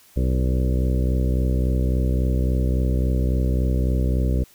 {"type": "harmonic tone with a mistuned harmonic", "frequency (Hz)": 63.6, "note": "C2", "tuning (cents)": -48, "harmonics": [1, 2, 3, 4, 5, 6, 7, 8, 9], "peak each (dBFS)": [-19, -25, -29, -31, -33, -35, -36, -37, -38], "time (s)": [0.16, 4.44], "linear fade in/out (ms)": 10, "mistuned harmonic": 8, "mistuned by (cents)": -23, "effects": ["white hiss -53 dBFS RMS until 4.54 s"]}